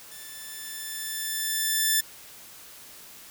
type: tone with level ramp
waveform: 5% pulse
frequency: 1760 Hz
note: A6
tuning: in tune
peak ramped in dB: -32 to -9 dBFS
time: 0.11-2.01 s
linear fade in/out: 10 ms
effects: white hiss -47 dBFS RMS until 3.3 s